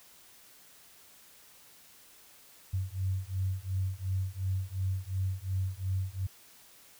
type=beating tone pair; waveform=sine; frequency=93.3 / 96.1 Hz; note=F#2 / G2; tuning=+15 / -34 cents; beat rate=2.8 Hz; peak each=-33 / -33 dBFS; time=2.73-6.27 s; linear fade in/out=10 ms; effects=white hiss -57 dBFS RMS until 6.99 s